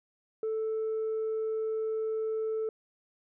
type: tone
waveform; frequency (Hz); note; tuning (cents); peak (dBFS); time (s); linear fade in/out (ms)
sine; 440; A4; 0; -27; 0.43-2.69; 2
effects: tanh soft clip ceiling -27 dBFS